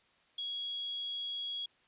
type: tone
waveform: sine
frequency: 3322 Hz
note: G#7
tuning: in tune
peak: -35 dBFS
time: 0.38-1.66 s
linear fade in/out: 5 ms
effects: white hiss -68 dBFS RMS until 1.87 s + resampled to 8000 Hz